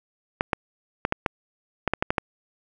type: clicks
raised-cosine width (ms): 0.5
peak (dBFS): -6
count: 10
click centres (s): 0.409 / 0.532 / 1.051 / 1.124 / 1.262 / 1.877 / 1.936 / 2.025 / 2.105 / 2.182
effects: none